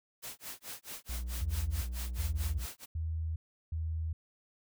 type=noise with tremolo; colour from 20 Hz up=white; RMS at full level=-42 dBFS; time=0.22-2.86 s; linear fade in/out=20 ms; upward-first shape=sine; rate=4.6 Hz; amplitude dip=100%
type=tone with pitch glide; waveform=triangle; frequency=60.5 to 61.06 Hz; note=B1 to B1; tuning=-35 to -19 cents; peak=-33 dBFS; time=1.09-2.66 s; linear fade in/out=5 ms; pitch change=+16 cents; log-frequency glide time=1.19-1.34 s
type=tone bursts; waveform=sine; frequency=80.4 Hz; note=E2; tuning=43 cents flat; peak=-32 dBFS; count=4; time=1.41-4.13 s; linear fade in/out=5 ms; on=410 ms; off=360 ms
effects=none